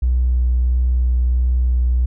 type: tone with vibrato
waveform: triangle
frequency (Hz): 61.74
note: B1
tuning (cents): 0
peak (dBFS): -9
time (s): 0.02-2.06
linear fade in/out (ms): 10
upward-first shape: sine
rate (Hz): 1.5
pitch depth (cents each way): 11
effects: tanh soft clip ceiling -11 dBFS